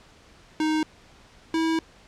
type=tone pair in turn; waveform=square; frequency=311.3 / 324.3 Hz; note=D#4 / E4; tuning=+1 / -28 cents; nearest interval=minor second; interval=71 cents; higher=second; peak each=-22 dBFS; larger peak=neither; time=0.6-0.83 / 1.54-1.79 s; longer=second; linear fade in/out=2 ms; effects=pink hiss -53 dBFS RMS until 2.07 s + low-pass 6000 Hz 12 dB/octave